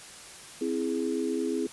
sine chord, C augmented, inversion none, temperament equal, 261.6 / 329.6 / 415.3 Hz, C4 / E4 / G#4, 0 / 0 / 0 cents, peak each -31 dBFS, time 0.61-1.67 s, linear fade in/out 5 ms, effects white hiss -46 dBFS RMS until 1.72 s + resampled to 24000 Hz

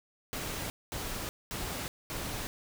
pink noise bursts, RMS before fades -37 dBFS, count 4, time 0.33-2.47 s, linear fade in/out 0 ms, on 370 ms, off 220 ms, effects none

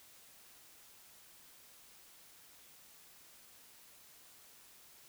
silence, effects white hiss -60 dBFS RMS until 5.08 s

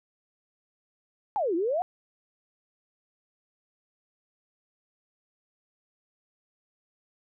sine exponential two-way sweep, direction down then up, 886 to 320 to 756 Hz, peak -24 dBFS, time 1.36-1.82 s, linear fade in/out 0 ms, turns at 1.55 s, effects none

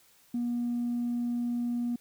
triangle tone with tanh clipping, 240 Hz, B3, 49 cents flat, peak -28 dBFS, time 0.34-1.96 s, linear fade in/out 5 ms, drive 5 dB, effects white hiss -62 dBFS RMS until 2 s

